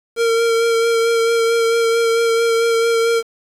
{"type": "tone with vibrato", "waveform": "square", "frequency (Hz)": 460, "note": "A#4", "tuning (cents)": -23, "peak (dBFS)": -14, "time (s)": [0.16, 3.23], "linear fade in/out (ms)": 50, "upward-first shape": "sine", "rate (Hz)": 4.5, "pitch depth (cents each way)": 17, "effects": ["low-pass 10000 Hz 12 dB/octave", "7-bit"]}